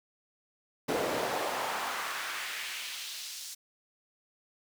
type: noise with high-pass filter sweep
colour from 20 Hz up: brown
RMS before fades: -35 dBFS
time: 0.88-3.55 s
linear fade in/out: 10 ms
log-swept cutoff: 370 to 5800 Hz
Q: 1.4
effects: none